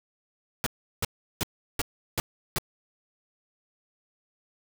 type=noise bursts; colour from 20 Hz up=pink; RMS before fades=-27 dBFS; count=6; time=0.64-2.584 s; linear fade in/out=0 ms; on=24 ms; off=360 ms; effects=none